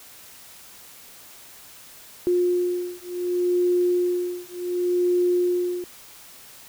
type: beating tone pair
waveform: sine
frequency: 355.7 / 356.38 Hz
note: F4 / F4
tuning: +32 / +35 cents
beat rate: 0.68 Hz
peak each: -23 dBFS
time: 2.27-5.84 s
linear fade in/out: 0 ms
effects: white hiss -46 dBFS RMS until 6.68 s